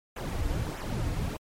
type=noise with flanger; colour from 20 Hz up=brown; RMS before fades=-31 dBFS; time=0.16-1.37 s; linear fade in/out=5 ms; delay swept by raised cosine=0.21 to 5.21 ms; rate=1.6 Hz; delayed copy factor=-0.75; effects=MP3 64 kbps